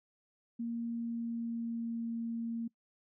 sine tone with pitch glide, 233.1 to 230.7 Hz, A#3 to A#3, 0 to -18 cents, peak -34 dBFS, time 0.59-2.68 s, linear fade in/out 10 ms, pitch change -18 cents, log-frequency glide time 0.89-2.1 s, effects noise-tail reverb RT60 0.1 s tail -23 dB re dry

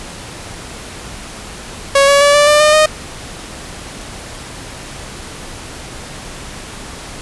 sawtooth tone with pitch steps, 554.4 / 564.4 / 574.6 / 585 / 595.6 / 606.3 / 617.3 Hz, C#5 / C#5 / D5 / D5 / D5 / D#5 / D#5, 0 / +31 / -38 / -7 / +24 / -45 / -14 cents, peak -3 dBFS, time 1.95-2.86 s, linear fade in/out 5 ms, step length 130 ms, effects pink hiss -30 dBFS RMS until 7.21 s + resampled to 24000 Hz

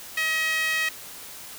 sawtooth tone with high-pass filter, 635 Hz, D#5, 35 cents sharp, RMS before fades -25 dBFS, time 0.17-0.89 s, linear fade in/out 5 ms, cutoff 2100 Hz, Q 5.1, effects white hiss -41 dBFS RMS until 1.58 s

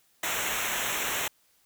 pink noise with comb filter, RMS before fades -30 dBFS, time 0.23-1.28 s, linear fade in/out 5 ms, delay 0.21 ms, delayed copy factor -0.9, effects white hiss -66 dBFS RMS until 1.65 s

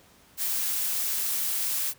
blue noise, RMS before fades -28 dBFS, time 0.37-1.94 s, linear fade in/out 50 ms, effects pink hiss -57 dBFS RMS until 1.98 s + high-pass 60 Hz 12 dB/octave

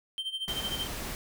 triangle tone with tremolo, 3130 Hz, G7, 3 cents flat, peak -28 dBFS, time 0.18-0.87 s, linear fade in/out 0 ms, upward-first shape sine, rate 13 Hz, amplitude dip 80%
pink noise, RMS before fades -37 dBFS, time 0.48-1.15 s, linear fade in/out 0 ms
effects none

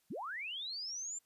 sine linear sweep, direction up, 126.6 to 7380 Hz, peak -39 dBFS, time 0.1-1.19 s, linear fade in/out 10 ms, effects white hiss -75 dBFS RMS until 1.25 s + resampled to 32000 Hz

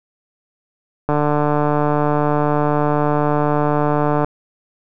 click train, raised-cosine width 1 ms, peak -4 dBFS, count 468, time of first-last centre 1.09-4.245 s, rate 148 Hz, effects none

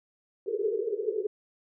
pink band-pass noise, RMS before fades -30 dBFS, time 0.46-1.27 s, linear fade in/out 5 ms, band 390 to 460 Hz, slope 96 dB/octave, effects none

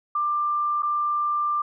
sine tone with dropouts, 1187 Hz, D6, 18 cents sharp, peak -21 dBFS, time 0.15-1.62 s, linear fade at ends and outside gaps 5 ms, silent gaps 0.823-0.83 s, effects none

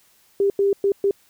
sine tone bursts at uneven times, 397.8 Hz, G4, 25 cents sharp, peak -15 dBFS, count 4, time 0.4-0.5 / 0.59-0.73 / 0.84-0.92 / 1.04-1.11 s, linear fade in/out 2 ms, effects white hiss -58 dBFS RMS until 1.29 s

